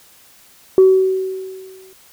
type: tone with exponential decay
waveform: sine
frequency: 378 Hz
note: F#4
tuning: 37 cents sharp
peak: -3 dBFS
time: 0.78-1.93 s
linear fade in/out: 1 ms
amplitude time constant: 250 ms
effects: tanh soft clip ceiling -2 dBFS + white hiss -48 dBFS RMS until 2.12 s